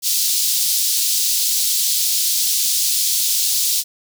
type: high-pass noise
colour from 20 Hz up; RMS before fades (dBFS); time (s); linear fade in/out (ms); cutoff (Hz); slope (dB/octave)
pink; -18; 0.02-3.84; 50; 4000; 24
effects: none